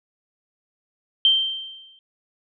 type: tone with exponential decay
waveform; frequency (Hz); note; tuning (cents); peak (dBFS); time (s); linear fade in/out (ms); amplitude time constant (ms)
sine; 3136; G7; 0; -11; 1.25-1.99; 1; 160
effects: none